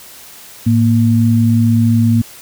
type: tone pair together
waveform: sine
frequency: 109.5 / 232.6 Hz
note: A2 / A#3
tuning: -8 / -4 cents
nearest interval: octave + minor second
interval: 1304 cents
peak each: -11 dBFS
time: 0.66-2.22 s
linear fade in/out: 10 ms
effects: white hiss -37 dBFS RMS until 2.41 s